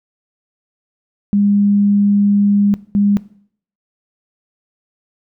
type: tone bursts at uneven times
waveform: sine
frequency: 202.9 Hz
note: G#3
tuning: 40 cents flat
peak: -10 dBFS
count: 2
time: 1.33-2.74 / 2.95-3.17 s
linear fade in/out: 0 ms
effects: noise-tail reverb RT60 0.6 s tail -19 dB re dry